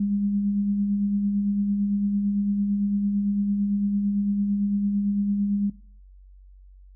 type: tone with tremolo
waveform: sine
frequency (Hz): 202.3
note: G#3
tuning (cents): -45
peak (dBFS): -20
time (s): 0-5.7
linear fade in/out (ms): 5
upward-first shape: sine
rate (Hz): 8.9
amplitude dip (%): 35
effects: noise-tail reverb RT60 0.5 s tail -19 dB re dry + added 47 Hz sine -46 dBFS peak until 6.95 s